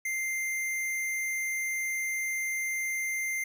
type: tone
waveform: square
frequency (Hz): 2093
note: C7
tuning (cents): 0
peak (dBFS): -30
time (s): 0.05-3.44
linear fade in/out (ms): 5
effects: none